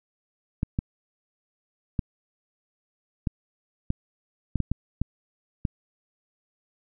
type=clicks; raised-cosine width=5 ms; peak=-12 dBFS; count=10; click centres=0.631 / 0.789 / 1.992 / 3.272 / 3.904 / 4.557 / 4.603 / 4.716 / 5.016 / 5.652 s; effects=none